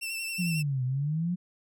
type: tone with vibrato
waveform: sawtooth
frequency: 2683 Hz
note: E7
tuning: 30 cents sharp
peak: -29 dBFS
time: 0.01-0.63 s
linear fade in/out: 20 ms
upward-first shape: sine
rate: 11 Hz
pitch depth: 32 cents each way
type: exponential two-way sweep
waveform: sine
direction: down then up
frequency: 183 to 124.9 to 183 Hz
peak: -26 dBFS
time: 0.38-1.36 s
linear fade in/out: 20 ms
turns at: 0.84 s
effects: none